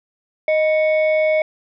sine tone pair together, 622.3 / 2218 Hz, D#5 / C#7, 0 / 0 cents, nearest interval octave + minor seventh, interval 2200 cents, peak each -13 / -21 dBFS, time 0.48-1.42 s, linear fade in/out 2 ms, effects tanh soft clip ceiling -9 dBFS

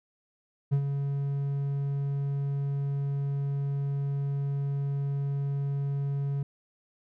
triangle tone with ADSR envelope, 140.1 Hz, C#3, 19 cents sharp, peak -18 dBFS, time 0.71-6.43 s, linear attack 22 ms, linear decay 76 ms, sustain -7 dB, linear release 3 ms, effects none

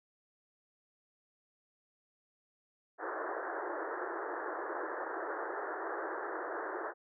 pink band-pass noise, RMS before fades -39 dBFS, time 2.98-6.94 s, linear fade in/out 50 ms, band 320 to 1800 Hz, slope 96 dB/octave, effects none

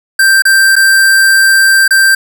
square tone with dropouts, 1571 Hz, G6, 3 cents sharp, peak -5 dBFS, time 0.19-2.15 s, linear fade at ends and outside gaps 5 ms, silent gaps 0.422-0.452 / 0.756-0.763 / 1.879-1.907 s, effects none

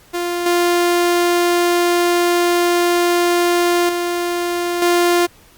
sawtooth tone with level steps, 349.2 Hz, F4, in tune, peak -15 / -9 / -14 / -8 dBFS, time 0.13-5.27 s, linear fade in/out 20 ms, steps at 0.46 / 3.89 / 4.82 s, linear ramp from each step 2 ms, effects pink hiss -48 dBFS RMS until 5.57 s + Opus 48 kbps

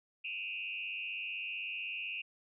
sine tone with frequency modulation, 2637 Hz, E7, in tune, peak -37 dBFS, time 0.24-2.22 s, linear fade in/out 10 ms, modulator 95.8 Hz, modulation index 2.1, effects none

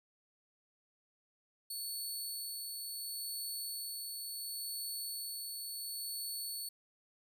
15% pulse tone with tremolo, 4435 Hz, C#8, in tune, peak -32 dBFS, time 1.7-6.69 s, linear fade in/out 5 ms, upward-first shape sine, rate 0.71 Hz, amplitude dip 25%, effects none

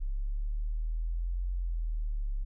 sine exponential two-way sweep, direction up then down, 33.42 to 45.09 to 33.42 Hz, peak -29 dBFS, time 0-2.45 s, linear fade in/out 20 ms, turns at 1.5 s, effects none

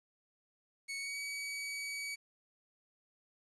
sawtooth tone with pitch glide, 2217 to 2270 Hz, C#7 to C#7, 0 to +41 cents, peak -35 dBFS, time 0.88-2.16 s, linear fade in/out 20 ms, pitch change +41 cents, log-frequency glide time 0.98-1.18 s, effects resampled to 24000 Hz + 11-bit

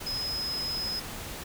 sine tone in noise, 5090 Hz, D#8, 39 cents sharp, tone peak -30 dBFS, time 0.06-1 s, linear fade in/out 10 ms, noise pink, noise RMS -39 dBFS, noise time 0-1.44 s, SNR +6 dB, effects none

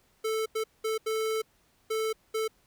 square tone bursts at uneven times, 440 Hz, A4, in tune, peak -28 dBFS, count 6, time 0.24-0.46 / 0.55-0.64 / 0.84-0.98 / 1.06-1.42 / 1.9-2.13 / 2.34-2.48 s, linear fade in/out 10 ms, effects pink hiss -67 dBFS RMS until 2.66 s

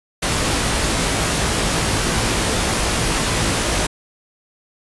pink noise with comb filter, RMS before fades -19 dBFS, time 0.22-3.87 s, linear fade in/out 10 ms, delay 18 ms, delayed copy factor +0.55, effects resampled to 24000 Hz

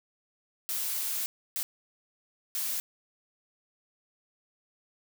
blue noise bursts at uneven times, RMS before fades -32 dBFS, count 3, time 0.69-1.26 / 1.56-1.63 / 2.55-2.8 s, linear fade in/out 0 ms, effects none

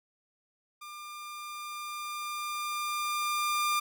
sawtooth tone with level ramp, 1198 Hz, D6, 34 cents sharp, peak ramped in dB -39 to -22 dBFS, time 0.81-3.8 s, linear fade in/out 10 ms, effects none

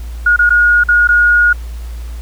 sine tone with dropouts, 1439 Hz, F#6, 49 cents flat, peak -6 dBFS, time 0.26-1.53 s, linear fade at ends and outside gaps 5 ms, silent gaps 0.363-0.39 / 0.494-0.504 / 0.837-0.886 / 1.074-1.088 s, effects added 58 Hz sine -22 dBFS peak until 2.21 s + pink hiss -41 dBFS RMS until 2.21 s

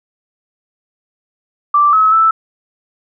sine tone with pitch steps, 1172 / 1287 / 1319 Hz, D6 / E6 / E6, -4 / -42 / +1 cents, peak -7 dBFS, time 1.74-2.31 s, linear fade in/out 5 ms, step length 190 ms, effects none

